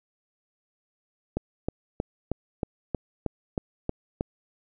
click train, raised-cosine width 2 ms, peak -13 dBFS, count 10, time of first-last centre 1.37-4.209 s, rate 3.17 Hz, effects none

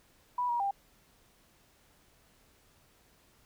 sine tone with pitch steps, 984 / 953 / 795 Hz, B5 / A#5 / G5, -7 / +38 / +24 cents, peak -28 dBFS, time 0.38-0.71 s, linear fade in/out 5 ms, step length 110 ms, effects pink hiss -65 dBFS RMS until 3.45 s

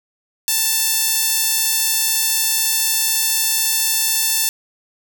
sawtooth tone with high-pass filter, 886 Hz, A5, 12 cents sharp, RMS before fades -18 dBFS, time 0.48-4.49 s, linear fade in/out 0 ms, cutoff 5800 Hz, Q 0.57, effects none

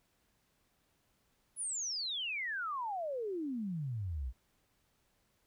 sine exponential sweep, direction down, 10550 to 56.5 Hz, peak -35 dBFS, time 1.56-4.33 s, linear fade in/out 50 ms, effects pink hiss -75 dBFS RMS until 5.46 s

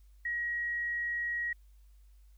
sine tone, 1900 Hz, A#6, 33 cents sharp, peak -31 dBFS, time 0.25-1.53 s, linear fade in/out 5 ms, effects added 50 Hz sine -55 dBFS peak until 2.37 s + white hiss -75 dBFS RMS until 2.37 s

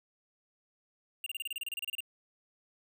square tone bursts, 2794 Hz, F7, in tune, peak -35 dBFS, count 15, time 1.24-2.005 s, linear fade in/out 2 ms, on 23 ms, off 30 ms, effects none

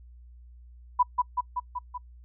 sine tone with echo, 987.8 Hz, B5, in tune, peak -17 dBFS, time 0.99-1.03 s, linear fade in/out 10 ms, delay 190 ms, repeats 5, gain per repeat -3 dB, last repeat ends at 1.98 s, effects noise-tail reverb RT60 0.1 s tail -26 dB re dry + added 60 Hz sine -47 dBFS peak until 2.24 s

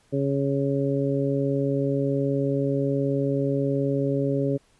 harmonic tone, 138.7 Hz, C#3, 1 cent sharp, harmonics 1 / 2 / 3 / 4, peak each -26 / -26 / -27 / -29 dBFS, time 0.12-4.58 s, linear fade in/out 20 ms, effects pink hiss -62 dBFS RMS until 4.79 s + resampled to 24000 Hz

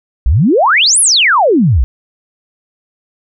sine exponential two-way sweep, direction up then down, 51.91 to 11175 to 51.91 Hz, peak -6 dBFS, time 0.26-1.84 s, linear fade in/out 0 ms, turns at 1 s, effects none

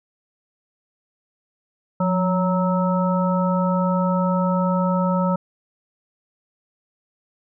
harmonic tone with a mistuned harmonic, 185.9 Hz, F#3, 8 cents sharp, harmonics 1 / 3 / 5 / 7, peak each -19 / -24 / -26 / -27 dBFS, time 2-5.36 s, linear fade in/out 5 ms, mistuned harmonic 1, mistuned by -67 cents, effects none

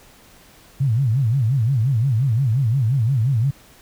sine tone with vibrato, 123.47 Hz, B2, in tune, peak -15 dBFS, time 0.8-3.51 s, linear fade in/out 10 ms, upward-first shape sine, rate 5.7 Hz, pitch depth 240 cents each way, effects pink hiss -49 dBFS RMS until 3.81 s

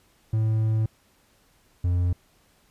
triangle tone pair in turn, 110 / 88.65 Hz, A2 / F2, 0 / +26 cents, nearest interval major third, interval 374 cents, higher first, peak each -18 dBFS, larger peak neither, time 0.33-0.86 / 1.84-2.13 s, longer first, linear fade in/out 5 ms, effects pink hiss -62 dBFS RMS until 2.7 s + resampled to 32000 Hz

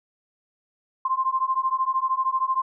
sine beating tone pair, 1044 / 1057 Hz, C6 / C6, -4 / +17 cents, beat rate 13 Hz, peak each -24 dBFS, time 1.05-2.62 s, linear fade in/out 5 ms, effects none

